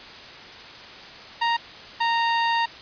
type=tone pair in turn; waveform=sawtooth; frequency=932.3 / 926.9 Hz; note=A#5 / A#5; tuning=0 / -10 cents; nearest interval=unison; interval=10 cents; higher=first; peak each=-16 dBFS; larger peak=neither; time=1.41-1.57 / 2-2.66 s; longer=second; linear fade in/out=10 ms; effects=white hiss -41 dBFS RMS until 2.81 s + resampled to 11025 Hz